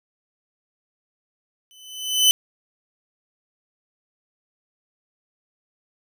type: tone with exponential growth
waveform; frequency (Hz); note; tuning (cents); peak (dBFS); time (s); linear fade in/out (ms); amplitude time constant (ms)
sawtooth; 3022; F#7; +36; -7; 1.71-2.31; 0; 130
effects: none